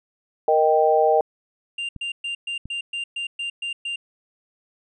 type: chord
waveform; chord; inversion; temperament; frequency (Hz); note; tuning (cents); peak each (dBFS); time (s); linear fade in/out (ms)
sine; Eb major; second; equal; 466.2 / 622.3 / 784; Bb4 / Eb5 / G5; 0 / 0 / 0; -19 / -19 / -19; 0.48-1.21; 2
type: tone bursts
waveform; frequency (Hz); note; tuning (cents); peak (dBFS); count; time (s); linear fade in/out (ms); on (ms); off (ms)
triangle; 2790; F7; -2; -24; 10; 1.78-3.96; 5; 110; 120
type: clicks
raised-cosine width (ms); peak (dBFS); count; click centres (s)
5; -23; 2; 1.963 / 2.656
effects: resampled to 24000 Hz